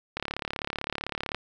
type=click train; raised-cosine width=0.3 ms; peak=-14 dBFS; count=43; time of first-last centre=0.17-1.346 s; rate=35.7 Hz; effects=none